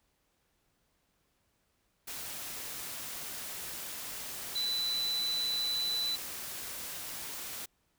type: tone in noise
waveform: sine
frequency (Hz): 3987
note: B7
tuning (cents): +16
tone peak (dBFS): -30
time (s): 4.55-6.16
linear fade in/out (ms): 10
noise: white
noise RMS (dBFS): -41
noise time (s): 2.07-7.66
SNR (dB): +8
effects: pink hiss -75 dBFS RMS until 7.98 s